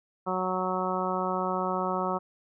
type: harmonic tone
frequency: 185 Hz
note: F#3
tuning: in tune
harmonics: 1 / 2 / 3 / 4 / 5 / 6 / 7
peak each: -34 / -34 / -34 / -34 / -34 / -34 / -34 dBFS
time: 0.26-2.19 s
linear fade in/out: 20 ms
effects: none